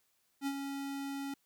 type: tone with ADSR envelope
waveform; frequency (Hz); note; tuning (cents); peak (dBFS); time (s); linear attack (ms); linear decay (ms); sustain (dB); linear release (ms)
square; 277.2; C#4; 0; -32; 0.41-1.34; 57; 57; -6; 4
effects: white hiss -75 dBFS RMS until 1.45 s

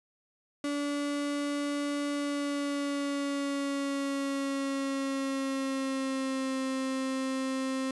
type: tone with pitch glide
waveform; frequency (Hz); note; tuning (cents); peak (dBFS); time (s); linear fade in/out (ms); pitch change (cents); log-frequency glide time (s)
35% pulse; 288 to 264.1; D4 to C4; -34 to +16; -28; 0.64-7.91; 2; -150; 2.12-6.6
effects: resampled to 24000 Hz

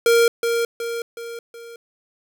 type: tone with echo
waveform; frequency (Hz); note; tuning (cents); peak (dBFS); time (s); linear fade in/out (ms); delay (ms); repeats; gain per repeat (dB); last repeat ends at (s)
square; 466.2; A#4; 0; -13; 0.06-0.28; 2; 370; 4; -6; 1.76
effects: none

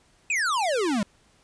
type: exponential sweep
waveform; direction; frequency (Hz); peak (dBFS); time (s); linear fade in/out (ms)
square; down; 2608 to 191.1; -23; 0.3-1.03; 2
effects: pink hiss -61 dBFS RMS until 1.43 s + resampled to 22050 Hz

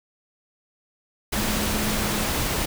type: tone in noise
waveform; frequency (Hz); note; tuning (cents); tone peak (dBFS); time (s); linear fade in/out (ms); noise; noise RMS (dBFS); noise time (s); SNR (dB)
sine; 211.7; G#3; +33; -29; 1.36-2.26; 10; pink; -25; 1.32-2.66; -7
effects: none

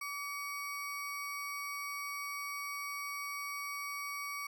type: ring-modulated tone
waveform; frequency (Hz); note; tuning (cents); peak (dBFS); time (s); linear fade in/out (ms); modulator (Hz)
square; 1700; G#6; +40; -36; 0.01-4.47; 5; 547
effects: none

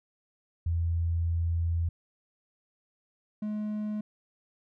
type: tone pair in turn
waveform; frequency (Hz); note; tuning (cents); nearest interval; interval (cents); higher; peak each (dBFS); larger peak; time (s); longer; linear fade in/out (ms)
sine / triangle; 84 / 211.7; E2 / G#3; +33 / +33; octave + major third; 1600; second; -25 / -28; first; 0.66-1.89 / 3.42-4.01; first; 5
effects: none

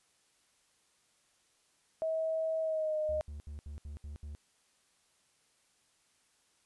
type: tone with pitch glide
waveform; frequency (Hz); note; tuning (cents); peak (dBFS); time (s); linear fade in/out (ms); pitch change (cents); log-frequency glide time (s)
sine; 642 to 615.1; E5 to D#5; -46 to -20; -30; 2.02-3.21; 0; -74; 2.61-2.98
type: tone bursts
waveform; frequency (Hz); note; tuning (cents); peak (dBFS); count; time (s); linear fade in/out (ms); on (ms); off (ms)
triangle; 73.42; D2; 0; -39; 7; 3.09-4.35; 0; 120; 70
effects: white hiss -71 dBFS RMS until 6.65 s + resampled to 24000 Hz

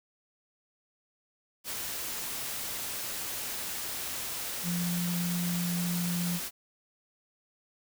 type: tone in noise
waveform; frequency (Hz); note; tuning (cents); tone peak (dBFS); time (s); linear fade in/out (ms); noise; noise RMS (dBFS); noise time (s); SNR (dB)
sine; 174.61; F3; 0; -29; 4.63-6.4; 50; white; -36; 1.64-6.51; +4
effects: none

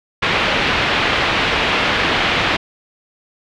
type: low-pass noise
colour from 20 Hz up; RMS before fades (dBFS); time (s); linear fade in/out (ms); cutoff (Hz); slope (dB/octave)
white; -17; 0.22-2.57; 10; 3200; 24
effects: none

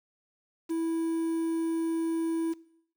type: tone with quantisation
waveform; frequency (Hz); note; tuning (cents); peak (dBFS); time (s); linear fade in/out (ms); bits
triangle; 328.4; E4; -6; -25; 0.69-2.54; 20; 8
effects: noise-tail reverb RT60 0.7 s tail -20 dB re dry

